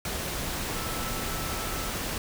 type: tone in noise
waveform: sine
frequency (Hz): 1318.5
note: E6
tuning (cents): 0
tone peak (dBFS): -40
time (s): 0.75-1.9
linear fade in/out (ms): 2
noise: pink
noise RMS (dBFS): -32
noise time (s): 0.05-2.18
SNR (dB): -11
effects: none